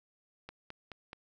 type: click train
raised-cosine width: 0.3 ms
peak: -28 dBFS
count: 4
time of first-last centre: 0.49-1.131 s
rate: 4.68 Hz
effects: none